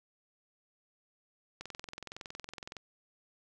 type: click train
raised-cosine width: 0.2 ms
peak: -25 dBFS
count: 26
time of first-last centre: 1.61-2.767 s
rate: 21.6 Hz
effects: none